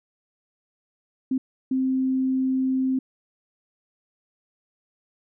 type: tone bursts at uneven times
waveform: sine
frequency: 261.6 Hz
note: C4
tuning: in tune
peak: -20 dBFS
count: 2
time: 1.31-1.38 / 1.71-2.99 s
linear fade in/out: 5 ms
effects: none